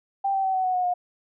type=tone with pitch steps; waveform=sine; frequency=787 / 774.8 / 762.8 / 751 / 739.4 / 728 / 716.7 Hz; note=G5 / G5 / G5 / F#5 / F#5 / F#5 / F5; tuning=+7 / -20 / -47 / +26 / -1 / -28 / +45 cents; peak=-21 dBFS; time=0.24-0.94 s; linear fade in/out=10 ms; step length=100 ms; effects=none